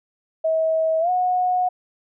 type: tone with pitch glide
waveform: sine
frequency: 642 to 729 Hz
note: E5 to F#5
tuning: -46 to -26 cents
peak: -17 dBFS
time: 0.44-1.69 s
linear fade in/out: 10 ms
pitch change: +220 cents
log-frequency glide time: 1-1.1 s
effects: none